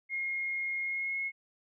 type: tone with pitch glide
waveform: sine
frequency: 2145 to 2170 Hz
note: C7 to C#7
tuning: +42 to -37 cents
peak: -31 dBFS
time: 0.09-1.32 s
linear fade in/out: 50 ms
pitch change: +21 cents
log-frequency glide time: 0.81-1.18 s
effects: none